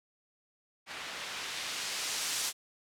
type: noise with low-pass filter sweep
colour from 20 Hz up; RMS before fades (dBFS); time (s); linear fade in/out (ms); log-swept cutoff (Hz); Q
blue; -37; 0.86-2.53; 50; 2100 to 7400; 0.71
effects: none